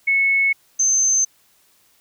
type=tone pair in turn; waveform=sine; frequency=2200 / 6242 Hz; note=C#7 / G8; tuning=-14 / -8 cents; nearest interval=octave + tritone; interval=1806 cents; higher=second; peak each=-14 dBFS; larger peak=neither; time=0.07-0.53 / 0.79-1.25 s; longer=neither; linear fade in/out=10 ms; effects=white hiss -58 dBFS RMS until 2 s